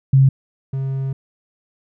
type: tone pair in turn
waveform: sine / triangle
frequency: 134.6 / 134.6 Hz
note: C3 / C3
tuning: +49 / +49 cents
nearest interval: unison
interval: 0 cents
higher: neither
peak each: -8 / -18 dBFS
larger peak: first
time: 0.13-0.29 / 0.73-1.13 s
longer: second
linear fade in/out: 5 ms
effects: none